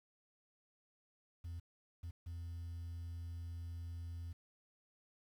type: tone bursts at uneven times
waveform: sine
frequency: 84.9 Hz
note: F2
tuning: 48 cents flat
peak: -40 dBFS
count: 3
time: 1.44-1.6 / 2.03-2.11 / 2.26-4.33 s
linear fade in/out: 10 ms
effects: tanh soft clip ceiling -42 dBFS + 11-bit